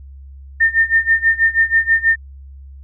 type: tone with tremolo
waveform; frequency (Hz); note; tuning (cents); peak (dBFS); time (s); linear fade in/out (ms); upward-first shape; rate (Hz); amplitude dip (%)
sine; 1813; A#6; -49; -8; 0.6-2.16; 10; sine; 6.2; 90
effects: added 68 Hz sine -34 dBFS peak until 2.83 s